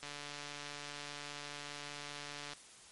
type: click train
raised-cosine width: 0.2 ms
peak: -27 dBFS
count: 364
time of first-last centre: 0.03-2.533 s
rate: 145 Hz
effects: white hiss -57 dBFS RMS until 2.91 s + MP3 48 kbps